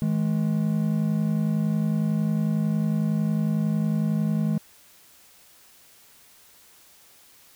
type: tone pair together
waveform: triangle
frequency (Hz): 160.31 / 211.3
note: E3 / G#3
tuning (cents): -48 / +30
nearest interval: perfect fourth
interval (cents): 478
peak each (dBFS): -22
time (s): 0.02-4.58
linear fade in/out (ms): 0
effects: white hiss -54 dBFS RMS until 7.55 s